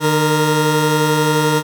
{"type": "tone pair together", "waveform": "20% pulse", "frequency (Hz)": [151.58, 466.2], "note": ["D#3", "A#4"], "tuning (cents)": [-45, 0], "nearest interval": "octave + perfect fifth", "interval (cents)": 1945, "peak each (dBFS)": -11, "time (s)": [0, 1.63], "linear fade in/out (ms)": 50, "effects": []}